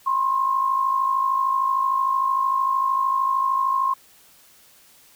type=tone pair together; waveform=sine; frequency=1019 / 1072.2 Hz; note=C6 / C6; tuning=-46 / +42 cents; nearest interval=minor second; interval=88 cents; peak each=-26 / -19 dBFS; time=0.06-3.94 s; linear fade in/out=10 ms; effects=white hiss -53 dBFS RMS until 5.15 s